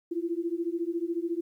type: beating tone pair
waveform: sine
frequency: 332.3 / 346.3 Hz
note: E4 / F4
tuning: +14 / -15 cents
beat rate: 14 Hz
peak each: -31 dBFS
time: 0.11-1.41 s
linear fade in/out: 10 ms
effects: 11-bit